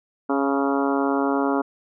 harmonic tone with a mistuned harmonic, 138.59 Hz, C#3, in tune, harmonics 2 / 3 / 4 / 5 / 6 / 7 / 8 / 9 / 10, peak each -22 / -26 / -30 / -29 / -30 / -31 / -32 / -33 / -33 dBFS, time 0.29-1.62 s, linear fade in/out 10 ms, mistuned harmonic 6, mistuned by +18 cents, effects none

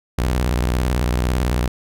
sawtooth tone with vibrato, 61.2 Hz, B1, 15 cents flat, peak -13 dBFS, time 0.18-1.68 s, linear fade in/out 5 ms, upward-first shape square, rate 18 Hz, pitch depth 240 cents each way, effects none

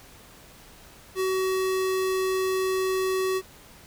square tone, 377 Hz, F#4, 32 cents sharp, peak -24 dBFS, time 1.15-3.42 s, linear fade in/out 50 ms, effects pink hiss -50 dBFS RMS until 3.86 s

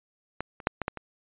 clicks, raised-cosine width 0.5 ms, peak -15 / -28 / -7 / -14 / -12 / -22 dBFS, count 6, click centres 0.406 / 0.602 / 0.671 / 0.817 / 0.881 / 0.973 s, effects resampled to 8000 Hz

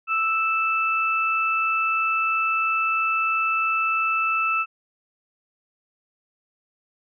sine tone pair together, 1318.5 / 2637 Hz, E6 / E7, 0 / 0 cents, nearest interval octave, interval 1200 cents, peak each -22 / -23 dBFS, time 0.07-4.66 s, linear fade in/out 50 ms, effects none

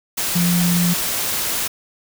sine tone in noise, 174.61 Hz, F3, in tune, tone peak -15 dBFS, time 0.35-0.94 s, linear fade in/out 10 ms, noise white, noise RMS -22 dBFS, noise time 0.17-1.68 s, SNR +4 dB, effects none

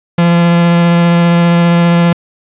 45% pulse tone with vibrato, 171.3 Hz, F3, 33 cents flat, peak -6 dBFS, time 0.18-2.13 s, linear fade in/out 5 ms, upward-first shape triangle, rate 15 Hz, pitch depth 11 cents each way, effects resampled to 8000 Hz + 8-bit

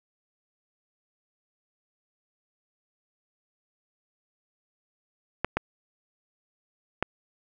clicks, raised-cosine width 0.5 ms, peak -9 dBFS, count 3, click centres 5.446 / 5.57 / 7.026 s, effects none

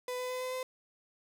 35% pulse tone with pitch steps, 499.4 / 502.9 / 506.4 / 509.9 / 513.4 Hz, B4 / B4 / B4 / C5 / C5, +19 / +31 / +43 / -45 / -33 cents, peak -33 dBFS, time 0.08-0.63 s, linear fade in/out 2 ms, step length 110 ms, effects none

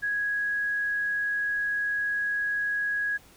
sine tone, 1661.2 Hz, G#6, in tune, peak -25 dBFS, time 0.02-3.18 s, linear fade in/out 20 ms, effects pink hiss -55 dBFS RMS until 3.36 s

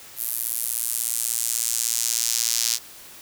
square tone with high-pass filter sweep, 58.2 Hz, A#1, 2 cents flat, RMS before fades -25 dBFS, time 0.16-2.79 s, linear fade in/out 50 ms, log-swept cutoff 12000 to 5400 Hz, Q 1.6, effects white hiss -44 dBFS RMS until 3.21 s

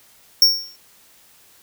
square tone with exponential decay, 5500 Hz, F8, 27 cents flat, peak -7 dBFS, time 0.42-0.76 s, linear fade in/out 2 ms, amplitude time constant 72 ms, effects white hiss -52 dBFS RMS until 1.62 s

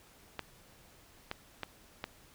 clicks, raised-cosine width 0.3 ms, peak -20 dBFS, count 4, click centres 0.393 / 1.314 / 1.633 / 2.041 s, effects pink hiss -60 dBFS RMS until 2.34 s

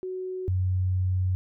sine tone pair in turn, 371.2 / 92.43 Hz, F#4 / F#2, +6 / -1 cents, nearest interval 2 octaves, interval 2407 cents, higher first, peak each -30 / -22 dBFS, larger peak second, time 0.03-0.48 / 0.48-1.35 s, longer second, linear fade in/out 0 ms, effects none

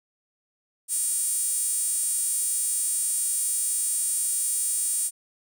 sawtooth tone with high-pass filter, 475.7 Hz, A#4, 35 cents sharp, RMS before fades -26 dBFS, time 0.88-5.11 s, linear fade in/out 50 ms, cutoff 8900 Hz, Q 6.5, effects none

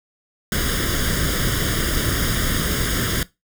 pink noise with comb filter, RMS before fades -21 dBFS, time 0.52-3.23 s, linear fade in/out 2 ms, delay 0.59 ms, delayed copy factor +0.8, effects noise-tail reverb RT60 0.2 s tail -19 dB re dry

